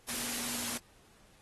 sine tone in noise, 239.9 Hz, A#3, 50 cents sharp, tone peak -46 dBFS, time 0.08-0.78 s, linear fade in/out 10 ms, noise white, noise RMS -36 dBFS, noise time 0.08-0.78 s, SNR -13 dB, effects pink hiss -63 dBFS RMS until 1.41 s + AAC 32 kbps

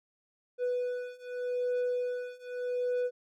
triangle beating tone pair, 493.9 / 494.73 Hz, B4 / B4, 0 / +3 cents, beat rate 0.83 Hz, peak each -32 / -31 dBFS, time 0.58-3.11 s, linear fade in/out 50 ms, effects none

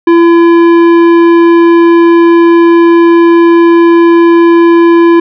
triangle tone with tanh clipping, 338.1 Hz, E4, 44 cents sharp, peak -3 dBFS, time 0.07-5.2 s, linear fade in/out 5 ms, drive 17 dB, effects none

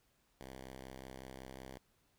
5% pulse tone with vibrato, 65.41 Hz, C2, in tune, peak -37 dBFS, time 0.41-1.78 s, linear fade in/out 0 ms, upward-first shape square, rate 14 Hz, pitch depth 18 cents each way, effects pink hiss -75 dBFS RMS until 2.18 s

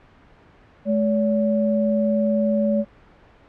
sine tone pair together, 213.5 / 570 Hz, G#3 / C#5, +48 / +48 cents, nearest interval octave + perfect fourth, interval 1700 cents, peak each -19 / -21 dBFS, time 0.85-2.85 s, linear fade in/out 50 ms, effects pink hiss -51 dBFS RMS until 3.48 s + low-pass 2000 Hz 12 dB/octave

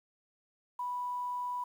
sine tone, 985 Hz, B5, 5 cents flat, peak -33 dBFS, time 0.79-1.64 s, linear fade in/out 5 ms, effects 10-bit

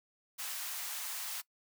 white high-pass noise, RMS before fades -40 dBFS, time 0.38-1.42 s, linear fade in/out 20 ms, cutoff 740 Hz, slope 24 dB/octave, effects noise-tail reverb RT60 0.1 s tail -21 dB re dry

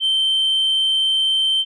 sine tone, 3112 Hz, G7, 13 cents flat, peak -13 dBFS, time 0-1.65 s, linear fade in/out 50 ms, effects tanh soft clip ceiling -13 dBFS

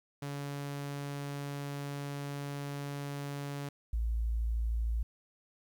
sawtooth / sine tone pair in turn, 142.1 / 56.52 Hz, C#3 / A1, +43 / +47 cents, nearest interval octave + major third, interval 1596 cents, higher first, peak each -33 / -29 dBFS, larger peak second, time 0.22-3.69 / 3.93-5.03 s, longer first, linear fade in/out 5 ms, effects 11-bit

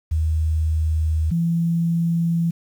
sine tone pair in turn, 79 / 167.98 Hz, D#2 / E3, +27 / +33 cents, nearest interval octave + minor second, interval 1306 cents, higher second, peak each -17 / -17 dBFS, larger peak neither, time 0.11-1.31 / 1.31-2.51 s, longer neither, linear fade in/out 10 ms, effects 8-bit

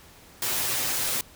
white noise with comb filter, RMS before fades -27 dBFS, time 0.42-1.21 s, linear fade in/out 2 ms, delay 7.8 ms, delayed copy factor +1, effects pink hiss -51 dBFS RMS until 1.35 s

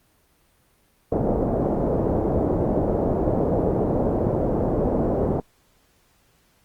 white low-pass noise, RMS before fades -22 dBFS, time 1.12-5.4 s, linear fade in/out 2 ms, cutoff 600 Hz, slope 24 dB/octave, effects pink hiss -62 dBFS RMS until 6.64 s + Opus 32 kbps

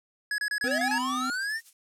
square tone bursts, 1681 Hz, G#6, 20 cents sharp, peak -27 dBFS, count 7, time 0.31-0.982 s, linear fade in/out 2 ms, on 72 ms, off 28 ms
square linear sweep, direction up, 434.3 to 1864.7 Hz, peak -29 dBFS, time 0.63-1.61 s, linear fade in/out 50 ms
square tone with vibrato, 255.6 Hz, C4, 40 cents flat, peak -32 dBFS, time 0.64-1.3 s, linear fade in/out 0 ms, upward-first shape sine, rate 4.8 Hz, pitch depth 12 cents each way
violet noise with tremolo, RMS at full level -43 dBFS, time 0.74-1.73 s, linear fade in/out 2 ms, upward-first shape sine, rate 12 Hz, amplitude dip 75%
effects low-pass 9000 Hz 12 dB/octave

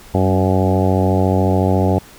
harmonic tone with a mistuned harmonic, 94 Hz, F#2, 28 cents sharp, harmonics 1 / 2 / 3 / 4 / 5 / 6 / 7 / 8 / 9, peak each -16 / -19 / -21 / -22 / -23 / -24 / -24 / -25 / -26 dBFS, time 0.14-1.99 s, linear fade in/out 5 ms, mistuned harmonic 2, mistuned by +24 cents, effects pink hiss -42 dBFS RMS until 2.18 s

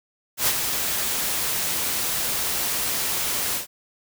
white noise with ADSR envelope, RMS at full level -19 dBFS, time 0.37-3.67 s, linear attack 100 ms, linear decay 52 ms, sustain -6 dB, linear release 120 ms, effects none

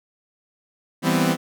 sawtooth chord, C major seventh, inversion first, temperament equal, 164.81 / 196 / 246.9 / 261.6 Hz, E3 / G3 / B3 / C4, 0 / 0 / 0 / 0 cents, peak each -18 / -21 / -19 / -19 dBFS, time 1.02-1.37 s, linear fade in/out 50 ms, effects none

